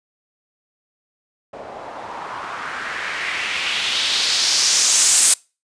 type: noise with low-pass filter sweep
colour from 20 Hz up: blue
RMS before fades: -20 dBFS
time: 1.53-5.34 s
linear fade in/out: 5 ms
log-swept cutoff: 600 to 9000 Hz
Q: 2.2
effects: noise-tail reverb RT60 0.3 s tail -25 dB re dry + resampled to 22050 Hz